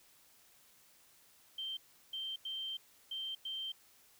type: tone bursts at uneven times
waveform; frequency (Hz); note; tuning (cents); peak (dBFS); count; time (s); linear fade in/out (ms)
sine; 3136; G7; 0; -38; 5; 1.58-1.77 / 2.13-2.36 / 2.45-2.77 / 3.11-3.35 / 3.45-3.72; 5
effects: white hiss -65 dBFS RMS until 4.19 s